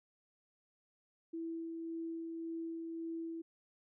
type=tone with tremolo; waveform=sine; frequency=329.6 Hz; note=E4; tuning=in tune; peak=-38 dBFS; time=1.33-3.42 s; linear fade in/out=10 ms; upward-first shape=sine; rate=1.8 Hz; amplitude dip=25%; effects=none